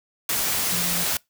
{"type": "tone in noise", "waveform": "sine", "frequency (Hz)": 174.61, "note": "F3", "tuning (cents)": 0, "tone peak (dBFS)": -31, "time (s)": [0.72, 1.04], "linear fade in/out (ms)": 2, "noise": "white", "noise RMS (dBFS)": -24, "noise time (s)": [0.29, 1.17], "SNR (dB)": -10, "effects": ["noise-tail reverb RT60 0.2 s tail -25 dB re dry"]}